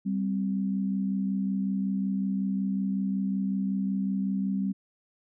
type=tone pair together; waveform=sine; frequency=195.2 / 260.6 Hz; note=G3 / C4; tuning=-7 / -7 cents; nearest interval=perfect fourth; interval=500 cents; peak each=-26 / -33 dBFS; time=0.05-4.73 s; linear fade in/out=20 ms; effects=none